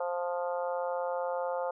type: harmonic tone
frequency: 175.7 Hz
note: F3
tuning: 11 cents sharp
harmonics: 3 / 4 / 5 / 6 / 7 / 8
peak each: -32 / -38 / -37 / -45 / -43 / -48 dBFS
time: 0-1.71 s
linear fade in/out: 5 ms
effects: none